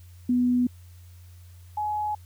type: tone pair in turn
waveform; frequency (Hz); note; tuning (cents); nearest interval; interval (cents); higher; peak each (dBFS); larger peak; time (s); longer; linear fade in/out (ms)
sine; 246.9 / 843; B3 / G#5; 0 / +26; octave + major sixth; 2126; second; -19 / -25; first; 0.29-0.67 / 1.77-2.15; neither; 5
effects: added 88 Hz sine -45 dBFS peak until 2.25 s + white hiss -60 dBFS RMS until 2.25 s